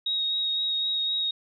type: tone with vibrato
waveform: sine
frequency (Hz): 3771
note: A#7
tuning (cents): +19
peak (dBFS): -24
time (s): 0.06-1.31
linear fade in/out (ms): 5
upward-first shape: sine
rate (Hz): 3.9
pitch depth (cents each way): 14
effects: none